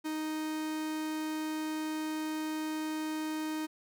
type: tone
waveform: 45% pulse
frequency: 311.1 Hz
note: D#4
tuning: in tune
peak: -33 dBFS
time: 0.04-3.67 s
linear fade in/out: 20 ms
effects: none